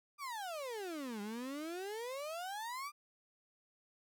35% pulse exponential two-way sweep, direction down then up, 1211 to 200 to 1211 Hz, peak -39 dBFS, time 0.18-2.92 s, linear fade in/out 50 ms, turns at 1.21 s, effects none

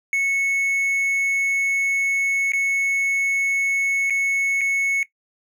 triangle tone with dropouts, 2203 Hz, C#7, 11 cents flat, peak -16 dBFS, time 0.13-5.03 s, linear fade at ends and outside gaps 1 ms, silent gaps 2.52-2.534 / 4.099-4.105 / 4.61-4.614 s, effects noise-tail reverb RT60 0.1 s tail -17 dB re dry

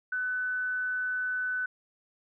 sine tone with amplitude modulation, 1500 Hz, F#6, 23 cents sharp, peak -27 dBFS, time 0.12-1.66 s, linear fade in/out 5 ms, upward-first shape sine, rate 230 Hz, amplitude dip 25%, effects none

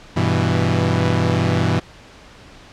sawtooth chord, E minor, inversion first, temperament equal, 98 / 123.47 / 164.81 Hz, G2 / B2 / E3, 0 / 0 / 0 cents, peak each -16 dBFS, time 0.16-1.8 s, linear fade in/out 10 ms, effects pink hiss -43 dBFS RMS until 2.72 s + low-pass 5000 Hz 12 dB/octave

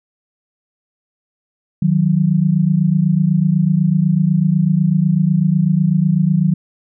sine tone pair together, 156.1 / 184.14 Hz, D#3 / F#3, +6 / -8 cents, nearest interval minor third, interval 286 cents, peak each -14 dBFS, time 1.82-6.54 s, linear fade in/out 5 ms, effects none

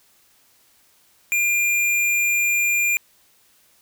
square tone, 2400 Hz, D7, 37 cents sharp, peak -18 dBFS, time 1.32-2.97 s, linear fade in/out 0 ms, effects white hiss -58 dBFS RMS until 3.81 s

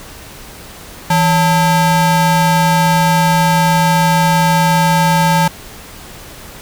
square ring-modulated tone, 363.3 Hz, F#4, 32 cents flat, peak -7 dBFS, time 1.1-5.48 s, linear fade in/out 5 ms, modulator 528 Hz, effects pink hiss -34 dBFS RMS until 6.61 s

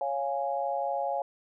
sine chord, Db major, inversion none, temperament equal, 554.4 / 698.5 / 830.6 Hz, Db5 / F5 / Ab5, 0 / 0 / 0 cents, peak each -32 dBFS, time 0.01-1.22 s, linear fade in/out 2 ms, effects none

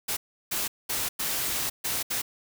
white noise bursts at uneven times, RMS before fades -29 dBFS, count 6, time 0.08-0.17 / 0.51-0.68 / 0.89-1.09 / 1.19-1.7 / 1.84-2.03 / 2.1-2.22 s, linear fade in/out 10 ms, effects none

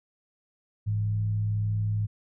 sine tone with frequency modulation, 105 Hz, G#2, 19 cents sharp, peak -24 dBFS, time 0.86-2.07 s, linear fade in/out 20 ms, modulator 61.9 Hz, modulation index 0.31, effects none

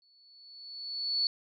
sine tone with exponential growth, 4435 Hz, C#8, in tune, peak -24 dBFS, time 0.02-1.27 s, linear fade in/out 1 ms, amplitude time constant 270 ms, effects none

